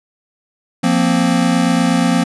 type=chord; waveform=square; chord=F suspended fourth; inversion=none; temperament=equal; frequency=174.61 / 233.1 / 261.6 Hz; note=F3 / Bb3 / C4; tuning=0 / 0 / 0 cents; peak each=-17 dBFS; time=0.83-2.24 s; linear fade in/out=10 ms; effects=resampled to 24000 Hz